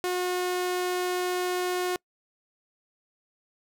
sawtooth tone, 361.5 Hz, F#4, 40 cents flat, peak -22 dBFS, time 0.04-1.96 s, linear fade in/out 0 ms, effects noise-tail reverb RT60 0.1 s tail -26 dB re dry

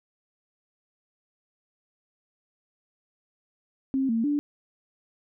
sine tone with pitch steps, 267.3 / 227.5 / 291.1 Hz, C4 / A#3 / D4, +37 / -42 / -15 cents, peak -22 dBFS, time 3.94-4.39 s, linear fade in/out 0 ms, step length 150 ms, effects none

